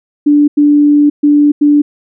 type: tone bursts at uneven times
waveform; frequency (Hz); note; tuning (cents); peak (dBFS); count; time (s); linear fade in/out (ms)
sine; 292.8; D4; -5; -4; 4; 0.26-0.48 / 0.57-1.1 / 1.23-1.52 / 1.61-1.82; 10
effects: none